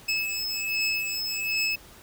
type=beating tone pair; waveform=25% pulse; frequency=2596 / 2597.3 Hz; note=E7 / E7; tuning=-27 / -26 cents; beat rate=1.3 Hz; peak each=-25 dBFS; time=0.08-1.76 s; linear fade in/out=10 ms; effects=pink hiss -50 dBFS RMS until 2.02 s